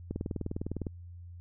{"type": "click train", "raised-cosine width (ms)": 3, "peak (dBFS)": -21, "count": 16, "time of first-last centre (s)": [0.11, 0.868], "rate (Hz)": 19.8, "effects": ["added 87 Hz sine -44 dBFS peak until 1.4 s"]}